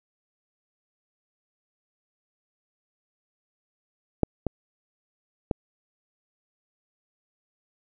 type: clicks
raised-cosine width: 2 ms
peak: -6 / -12 / -10 dBFS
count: 3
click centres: 4.233 / 4.467 / 5.512 s
effects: none